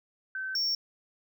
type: tone pair in turn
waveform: sine / triangle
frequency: 1538 / 5481 Hz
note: G6 / F8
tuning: -33 / -33 cents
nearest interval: octave + minor seventh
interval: 2200 cents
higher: second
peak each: -32 / -25 dBFS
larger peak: second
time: 0.35-0.55 / 0.55-0.75 s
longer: neither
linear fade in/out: 2 ms
effects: none